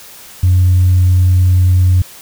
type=tone; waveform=sine; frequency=91 Hz; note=F#2; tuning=28 cents flat; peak=-5 dBFS; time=0.43-2.02 s; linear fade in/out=5 ms; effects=tanh soft clip ceiling -3 dBFS + white hiss -36 dBFS RMS until 2.21 s